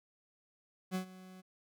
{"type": "tone with ADSR envelope", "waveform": "40% pulse", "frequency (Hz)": 185.8, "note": "F#3", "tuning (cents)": 7, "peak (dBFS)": -31, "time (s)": [0.91, 1.42], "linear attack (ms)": 41, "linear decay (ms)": 100, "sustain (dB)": -19, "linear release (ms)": 22, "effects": []}